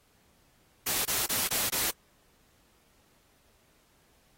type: noise bursts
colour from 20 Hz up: white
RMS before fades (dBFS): -29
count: 5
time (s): 0.86-1.91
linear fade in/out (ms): 10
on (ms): 190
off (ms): 25
effects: pink hiss -66 dBFS RMS until 4.37 s + AAC 48 kbps